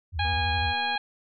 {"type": "tone with vibrato", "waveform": "sine", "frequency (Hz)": 82.5, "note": "E2", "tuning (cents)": 2, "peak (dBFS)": -27, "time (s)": [0.12, 0.74], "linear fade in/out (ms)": 50, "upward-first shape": "square", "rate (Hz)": 12, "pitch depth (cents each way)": 160}
{"type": "harmonic tone", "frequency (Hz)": 822, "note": "G#5", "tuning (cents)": -18, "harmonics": [1, 2, 3, 4, 5], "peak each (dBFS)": [-28, -31, -33, -34, -35], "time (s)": [0.19, 0.98], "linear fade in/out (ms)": 5}
{"type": "click train", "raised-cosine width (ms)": 1, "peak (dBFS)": -32, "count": 172, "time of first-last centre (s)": [0.25, 0.957], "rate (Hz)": 242}
{"effects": []}